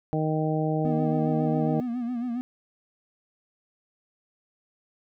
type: harmonic tone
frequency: 155.8 Hz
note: D#3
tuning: 3 cents sharp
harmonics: 1 / 2 / 3 / 4 / 5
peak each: -26 / -29 / -31 / -32 / -33 dBFS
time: 0.13-1.8 s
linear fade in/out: 0 ms
type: tone with vibrato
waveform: triangle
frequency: 241.8 Hz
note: B3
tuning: 36 cents flat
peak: -25 dBFS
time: 0.85-2.41 s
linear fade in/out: 0 ms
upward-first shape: sine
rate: 7.3 Hz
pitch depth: 76 cents each way
effects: none